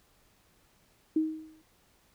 sine tone with exponential decay, 314.7 Hz, D#4, 20 cents sharp, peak -21 dBFS, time 1.16-1.62 s, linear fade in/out 5 ms, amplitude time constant 100 ms, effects pink hiss -66 dBFS RMS until 2.14 s

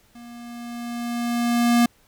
square tone with level ramp, 237.7 Hz, A#3, 34 cents sharp, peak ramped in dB -41 to -14 dBFS, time 0.15-1.86 s, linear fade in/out 5 ms, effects pink hiss -59 dBFS RMS until 2.07 s

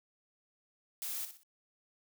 blue noise with echo, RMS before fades -39 dBFS, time 1.02-1.25 s, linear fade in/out 0 ms, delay 61 ms, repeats 3, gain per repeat -9 dB, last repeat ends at 1.433 s, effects none

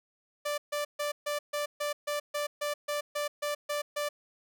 sawtooth tone bursts, 587.3 Hz, D5, in tune, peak -26 dBFS, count 14, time 0.45-4.09 s, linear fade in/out 10 ms, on 130 ms, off 140 ms, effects none

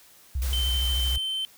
sine tone with vibrato, 63.9 Hz, C2, 40 cents flat, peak -24 dBFS, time 0.35-1.18 s, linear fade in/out 5 ms, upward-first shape sine, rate 13 Hz, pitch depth 160 cents each way
white noise, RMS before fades -37 dBFS, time 0.42-1.16 s, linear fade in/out 0 ms
triangle tone, 3091 Hz, G7, 25 cents flat, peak -25 dBFS, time 0.53-1.45 s, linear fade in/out 0 ms
effects white hiss -54 dBFS RMS until 1.57 s

